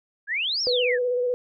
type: exponential two-way sweep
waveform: sine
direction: up then down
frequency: 1589 to 5660 to 1589 Hz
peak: -23 dBFS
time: 0.27-0.99 s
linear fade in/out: 50 ms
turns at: 0.62 s
type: tone with vibrato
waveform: sine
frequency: 493.9 Hz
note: B4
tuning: in tune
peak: -21 dBFS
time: 0.67-1.34 s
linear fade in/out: 0 ms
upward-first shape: square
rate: 16 Hz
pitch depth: 21 cents each way
effects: none